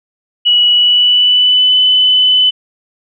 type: tone with pitch glide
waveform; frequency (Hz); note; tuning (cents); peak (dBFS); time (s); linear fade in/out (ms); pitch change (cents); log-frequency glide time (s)
sine; 2930 to 3011; F#7 to F#7; -18 to +30; -6; 0.45-2.51; 20; +48; 0.68-1.78
effects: none